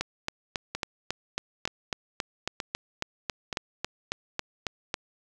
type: two click trains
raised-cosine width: 0.2 ms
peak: -11 / -14 dBFS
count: 19 / 4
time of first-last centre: 0.01-4.942 / 0.75-3.528 s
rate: 3.65 / 1.08 Hz
effects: none